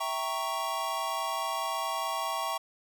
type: chord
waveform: square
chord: E diminished seventh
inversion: none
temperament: equal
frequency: 659.3 / 784 / 932.3 / 1108.7 Hz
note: E5 / G5 / Bb5 / Db6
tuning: 0 / 0 / 0 / 0 cents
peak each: -38 / -38 / -37 / -34 dBFS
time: 0-2.58 s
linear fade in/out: 10 ms
effects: none